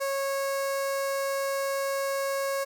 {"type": "tone with notch filter", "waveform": "sawtooth", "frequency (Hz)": 549, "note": "C#5", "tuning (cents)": -17, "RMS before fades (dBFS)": -29, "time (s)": [0, 2.65], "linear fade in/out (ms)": 20, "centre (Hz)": 3200, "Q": 1.6, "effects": []}